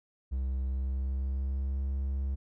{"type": "tone with pitch glide", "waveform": "triangle", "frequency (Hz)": [65.41, 67.79], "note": ["C2", "C#2"], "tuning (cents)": [0, -38], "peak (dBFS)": -27, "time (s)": [0.31, 2.36], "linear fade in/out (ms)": 20, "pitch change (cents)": 62, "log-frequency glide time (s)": [0.67, 1.85], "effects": []}